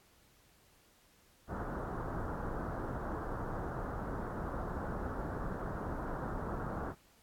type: low-pass noise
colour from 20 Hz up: pink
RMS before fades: -39 dBFS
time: 1.47-6.95 s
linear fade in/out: 50 ms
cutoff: 1500 Hz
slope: 48 dB/octave
effects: pink hiss -66 dBFS RMS until 7.22 s + AAC 64 kbps